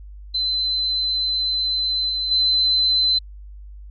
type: tone with level steps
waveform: sine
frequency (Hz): 4054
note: B7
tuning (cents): +45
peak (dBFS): -19 / -21 / -15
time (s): 0.34-3.19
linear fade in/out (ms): 10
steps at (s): 2.09 / 2.31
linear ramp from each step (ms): 5
effects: added 50 Hz sine -36 dBFS peak until 3.9 s